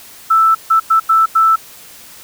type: tone bursts at uneven times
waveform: sine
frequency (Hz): 1321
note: E6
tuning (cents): +3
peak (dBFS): -7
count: 5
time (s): 0.3-0.55 / 0.7-0.8 / 0.9-1 / 1.09-1.26 / 1.35-1.56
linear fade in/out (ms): 10
effects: white hiss -38 dBFS RMS until 2.23 s